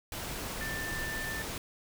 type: tone in noise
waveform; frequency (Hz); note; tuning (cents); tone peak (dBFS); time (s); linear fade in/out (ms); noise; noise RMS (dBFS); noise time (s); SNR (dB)
sine; 1778; A6; +18; -36; 0.61-1.42; 2; pink; -38; 0.12-1.58; -1
effects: none